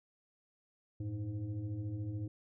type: tone with frequency modulation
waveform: sine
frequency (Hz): 108.9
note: A2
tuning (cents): -17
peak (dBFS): -36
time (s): 1-2.28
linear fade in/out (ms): 5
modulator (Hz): 204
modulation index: 0.85
effects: none